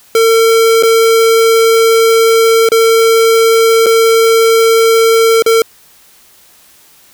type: tone with dropouts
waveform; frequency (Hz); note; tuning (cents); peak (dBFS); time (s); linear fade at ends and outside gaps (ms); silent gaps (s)
square; 452.8; A4; +50; -6; 0.15-5.62; 2; 0.826-0.833 / 2.689-2.718 / 3.861-3.865 / 5.423-5.462
effects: white hiss -44 dBFS RMS until 7.13 s